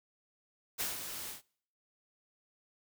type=noise with ADSR envelope; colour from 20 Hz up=white; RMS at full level=-34 dBFS; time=0.78-1.42 s; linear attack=25 ms; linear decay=160 ms; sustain=-8 dB; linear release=130 ms; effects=noise-tail reverb RT60 0.6 s tail -25 dB re dry